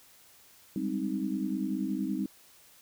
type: chord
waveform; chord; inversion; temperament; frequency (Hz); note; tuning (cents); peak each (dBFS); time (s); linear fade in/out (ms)
sine; Ab major seventh; third; equal with one note detuned; 196 / 206.3 / 261.6 / 311.1; G3 / Ab3 / C4 / Eb4; 0 / -11 / 0 / 0; -34 / -37 / -34 / -34; 0.76-2.26; 2
effects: white hiss -58 dBFS RMS until 2.81 s